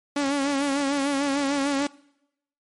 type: tone with vibrato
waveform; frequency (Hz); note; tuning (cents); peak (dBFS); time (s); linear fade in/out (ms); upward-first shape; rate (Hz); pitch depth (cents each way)
sawtooth; 280; C#4; +18; -18; 0.16-1.87; 5; sine; 6.7; 56
effects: noise-tail reverb RT60 0.8 s tail -22 dB re dry + MP3 48 kbps